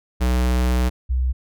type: tone pair in turn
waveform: square / sine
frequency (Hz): 62.1 / 63.51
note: B1 / B1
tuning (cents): +10 / +49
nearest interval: unison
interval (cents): 39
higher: second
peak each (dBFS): -17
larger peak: neither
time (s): 0.2-0.9 / 1.09-1.33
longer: first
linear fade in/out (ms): 20
effects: none